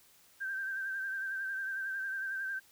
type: tone with vibrato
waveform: sine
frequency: 1568 Hz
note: G6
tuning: in tune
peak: -34 dBFS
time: 0.4-2.6 s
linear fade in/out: 20 ms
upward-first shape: sine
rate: 11 Hz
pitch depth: 40 cents each way
effects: white hiss -63 dBFS RMS until 2.71 s